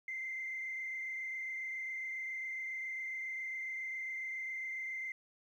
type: tone with frequency modulation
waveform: sine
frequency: 2080 Hz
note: C7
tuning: 11 cents flat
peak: -37 dBFS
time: 0.08-5.12 s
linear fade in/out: 2 ms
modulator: 27.3 Hz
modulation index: 1.4
effects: tanh soft clip ceiling -33 dBFS + 12-bit